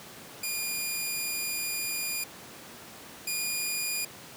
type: tone pair in turn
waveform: 10% pulse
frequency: 2425 / 2436 Hz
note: D#7 / D#7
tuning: -45 / -37 cents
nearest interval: unison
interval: 8 cents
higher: second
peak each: -21 / -20 dBFS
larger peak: second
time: 0.43-2.24 / 3.27-4.05 s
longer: first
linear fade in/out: 5 ms
effects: pink hiss -46 dBFS RMS until 4.36 s + high-pass 150 Hz 12 dB/octave